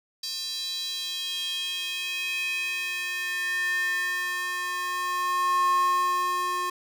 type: tone with high-pass filter sweep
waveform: square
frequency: 359.9 Hz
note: F#4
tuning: 48 cents flat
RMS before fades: -28 dBFS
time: 0.23-6.7 s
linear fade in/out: 5 ms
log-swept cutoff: 4500 to 830 Hz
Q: 5.5
effects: none